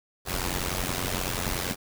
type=noise with amplitude modulation; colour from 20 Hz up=pink; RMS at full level=-26 dBFS; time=0.25-1.76 s; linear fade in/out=50 ms; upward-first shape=sine; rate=90.5 Hz; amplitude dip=85%; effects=none